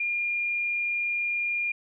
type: tone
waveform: sine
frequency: 2411 Hz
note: D7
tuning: 45 cents sharp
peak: -25 dBFS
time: 0-1.72 s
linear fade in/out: 5 ms
effects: none